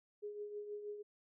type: tone with tremolo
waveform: sine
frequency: 415.3 Hz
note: G#4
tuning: in tune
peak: -40 dBFS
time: 0.22-1.03 s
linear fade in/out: 20 ms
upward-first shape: triangle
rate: 6.3 Hz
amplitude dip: 60%
effects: none